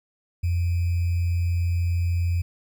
sine tone with sample-and-hold, 86.6 Hz, F2, 14 cents flat, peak -20 dBFS, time 0.43-2.42 s, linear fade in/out 10 ms, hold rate 2450 Hz, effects none

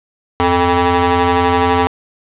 20% pulse ring-modulated tone, 177.7 Hz, F3, 30 cents sharp, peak -3 dBFS, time 0.4-1.87 s, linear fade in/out 0 ms, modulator 616 Hz, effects resampled to 8000 Hz + 7-bit

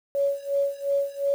sine tone with tremolo, 560 Hz, C#5, 18 cents sharp, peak -19 dBFS, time 0.15-1.34 s, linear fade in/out 0 ms, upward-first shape sine, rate 2.8 Hz, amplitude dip 90%, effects 8-bit

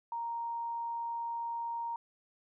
sine tone, 932.3 Hz, A#5, in tune, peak -34 dBFS, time 0.12-1.96 s, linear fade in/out 2 ms, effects none

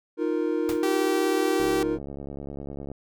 triangle chord, Eb suspended second, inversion none, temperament just, 311.1 / 350 / 466.7 Hz, Eb4 / F4 / Bb4, 0 / +4 / +2 cents, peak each -25 / -26 / -26 dBFS, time 0.17-1.99 s, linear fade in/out 50 ms
pink noise with exponential decay, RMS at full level -31 dBFS, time 0.69-0.85 s, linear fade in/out 0 ms, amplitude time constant 34 ms
sawtooth tone with vibrato, 386.7 Hz, G4, 24 cents flat, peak -21 dBFS, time 0.83-1.83 s, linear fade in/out 2 ms, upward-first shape triangle, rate 19 Hz, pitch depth 9 cents each way
click train, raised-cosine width 2 ms, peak -24 dBFS, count 93, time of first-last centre 1.6-2.916 s, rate 69.9 Hz
effects none

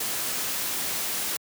white noise, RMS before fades -29 dBFS, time 0-1.37 s, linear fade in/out 5 ms, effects high-pass 100 Hz 12 dB/octave

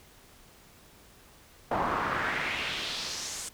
brown noise with band-pass filter sweep, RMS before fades -32 dBFS, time 1.71-3.49 s, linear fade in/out 5 ms, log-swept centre 830 to 8300 Hz, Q 2.3, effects pink hiss -56 dBFS RMS until 3.53 s

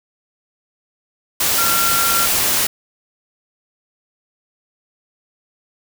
sine tone in noise, 1373 Hz, F6, 30 cents flat, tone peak -19 dBFS, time 1.58-2.26 s, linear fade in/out 5 ms, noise white, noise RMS -17 dBFS, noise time 1.4-2.67 s, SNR -5 dB, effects none

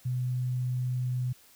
sine tone, 125.8 Hz, B2, 32 cents sharp, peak -27 dBFS, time 0.05-1.33 s, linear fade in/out 10 ms, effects white hiss -58 dBFS RMS until 1.55 s

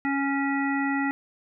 harmonic tone, 277.2 Hz, C#4, in tune, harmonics 1 / 3 / 5 / 7 / 9, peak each -25 / -31 / -34 / -30 / -41 dBFS, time 0.05-1.11 s, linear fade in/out 0 ms, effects none

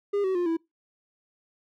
triangle tone with pitch steps, 405.2 / 378.1 / 352.7 / 329.1 Hz, G#4 / F#4 / F4 / E4, -43 / +38 / +17 / -3 cents, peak -21 dBFS, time 0.13-0.57 s, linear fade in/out 10 ms, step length 110 ms, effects noise-tail reverb RT60 0.2 s tail -24 dB re dry

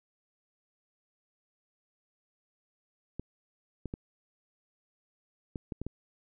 clicks, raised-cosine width 3 ms, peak -23 dBFS, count 7, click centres 3.196 / 3.857 / 3.939 / 5.558 / 5.722 / 5.816 / 5.866 s, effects none

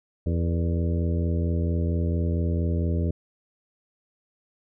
harmonic tone with a mistuned harmonic, 84.4 Hz, E2, 41 cents sharp, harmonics 1 / 2 / 3 / 4 / 5 / 6 / 7, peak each -23 / -29 / -33 / -35 / -37 / -39 / -40 dBFS, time 0.26-3.11 s, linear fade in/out 5 ms, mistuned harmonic 6, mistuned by -56 cents, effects none

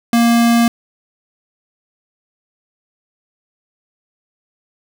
square tone, 234.1 Hz, A#3, 8 cents sharp, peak -10 dBFS, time 0.13-0.68 s, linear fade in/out 2 ms, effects none

